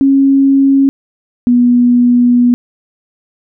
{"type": "tone pair in turn", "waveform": "sine", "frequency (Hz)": [273.4, 243.6], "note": ["C#4", "B3"], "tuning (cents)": [-24, -24], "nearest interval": "major second", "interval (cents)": 200, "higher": "first", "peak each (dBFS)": -5, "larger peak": "neither", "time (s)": [[0.01, 0.89], [1.47, 2.54]], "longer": "second", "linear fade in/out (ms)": 0, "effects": []}